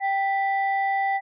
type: tone pair together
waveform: sine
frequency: 783.4 / 1975.5 Hz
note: G5 / B6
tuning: -1 / 0 cents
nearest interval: octave + major third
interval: 1601 cents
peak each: -21 / -27 dBFS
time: 0-1.21 s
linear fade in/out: 50 ms
effects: tanh soft clip ceiling -14 dBFS